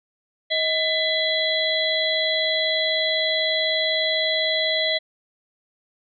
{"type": "harmonic tone with a mistuned harmonic", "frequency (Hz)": 668, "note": "E5", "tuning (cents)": 23, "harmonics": [1, 3, 5, 6], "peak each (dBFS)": [-25, -25, -25, -25], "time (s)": [0.5, 4.99], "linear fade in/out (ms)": 20, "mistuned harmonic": 1, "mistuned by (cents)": -100, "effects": []}